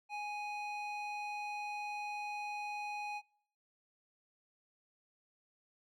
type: tone with band-pass filter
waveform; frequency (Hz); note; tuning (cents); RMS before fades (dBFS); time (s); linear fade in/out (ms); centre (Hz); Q
square; 830.6; G#5; 0; -41; 0.09-3.22; 50; 1700; 8.8
effects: noise-tail reverb RT60 0.7 s tail -26 dB re dry